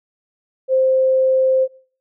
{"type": "tone", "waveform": "sine", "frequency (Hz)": 523.3, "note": "C5", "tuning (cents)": 0, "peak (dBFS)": -12, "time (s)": [0.68, 1.68], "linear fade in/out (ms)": 50, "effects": ["noise-tail reverb RT60 0.5 s tail -23 dB re dry"]}